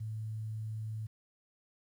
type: tone with quantisation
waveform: sine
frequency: 109.3 Hz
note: A2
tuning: 11 cents flat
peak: -36 dBFS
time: 0-1.07 s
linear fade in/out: 10 ms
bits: 11
effects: none